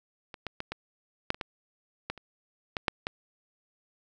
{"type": "clicks", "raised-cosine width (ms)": 0.3, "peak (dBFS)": [-25, -18, -18, -18, -9, -26, -17, -16, -30, -14, -8, -14], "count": 12, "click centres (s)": [0.342, 0.467, 0.604, 0.72, 1.304, 1.345, 1.412, 2.1, 2.177, 2.768, 2.882, 3.069], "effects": []}